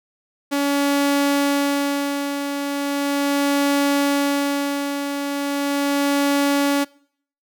sawtooth tone with tremolo, 282.9 Hz, C#4, 35 cents sharp, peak -12 dBFS, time 0.51-6.85 s, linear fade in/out 20 ms, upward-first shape sine, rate 0.38 Hz, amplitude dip 55%, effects noise-tail reverb RT60 0.6 s tail -24 dB re dry

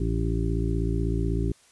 harmonic tone, 56.1 Hz, A1, 34 cents sharp, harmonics 1 / 2 / 3 / 5 / 6 / 7, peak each -26 / -29 / -31 / -33 / -34 / -34 dBFS, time 0-1.52 s, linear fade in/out 5 ms, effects white hiss -58 dBFS RMS until 1.71 s + resampled to 24000 Hz

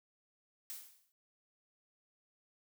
blue noise with exponential decay, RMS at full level -42 dBFS, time 0.7-1.12 s, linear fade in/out 0 ms, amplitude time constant 91 ms, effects noise-tail reverb RT60 0.2 s tail -25 dB re dry

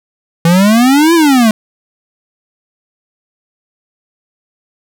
square exponential two-way sweep, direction up then down, 163.7 to 344.7 to 210.9 Hz, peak -6 dBFS, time 0.45-1.51 s, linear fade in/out 2 ms, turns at 1.14 s, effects none

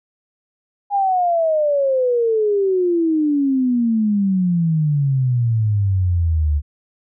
sine exponential sweep, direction down, 820 to 71.5 Hz, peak -14 dBFS, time 0.9-6.62 s, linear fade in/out 50 ms, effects none

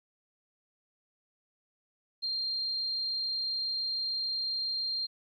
sine tone, 4189 Hz, C8, 1 cent sharp, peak -30 dBFS, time 2.22-5.07 s, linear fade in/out 20 ms, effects 12-bit

